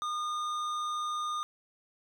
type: tone with hard clipping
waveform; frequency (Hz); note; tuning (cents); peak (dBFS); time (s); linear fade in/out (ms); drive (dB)
triangle; 1219; D#6; -36; -33; 0.02-1.43; 0; 14
effects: none